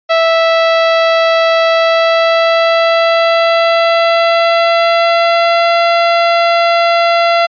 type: tone with pitch glide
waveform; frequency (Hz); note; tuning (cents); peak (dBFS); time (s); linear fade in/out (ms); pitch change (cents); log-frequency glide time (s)
sawtooth; 658 to 680; E5 to F5; -3 to -46; -4; 0.09-7.47; 20; +57; 1.68-5.81
effects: resampled to 11025 Hz